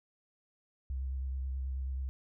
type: tone with vibrato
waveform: sine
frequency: 65.9 Hz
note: C2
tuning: 13 cents sharp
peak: -33 dBFS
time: 0.9-2.09 s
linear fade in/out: 0 ms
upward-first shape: sine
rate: 9.3 Hz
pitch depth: 30 cents each way
effects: none